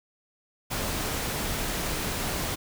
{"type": "noise", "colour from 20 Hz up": "pink", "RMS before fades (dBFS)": -30, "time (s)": [0.7, 2.56], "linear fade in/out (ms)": 20, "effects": []}